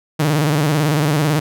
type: tone with vibrato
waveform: sawtooth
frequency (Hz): 149.9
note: D3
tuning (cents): +36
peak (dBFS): -10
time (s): 0.19-1.4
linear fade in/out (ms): 10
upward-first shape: square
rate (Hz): 18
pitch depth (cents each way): 85
effects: none